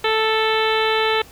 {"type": "harmonic tone", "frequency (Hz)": 440.1, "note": "A4", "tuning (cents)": 0, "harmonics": [1, 2, 3, 4, 5, 6, 7, 8, 9], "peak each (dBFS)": [-20, -23, -25, -26, -27, -28, -28, -29, -30], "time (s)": [0.04, 1.22], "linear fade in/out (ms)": 5, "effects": ["pink hiss -45 dBFS RMS until 1.31 s"]}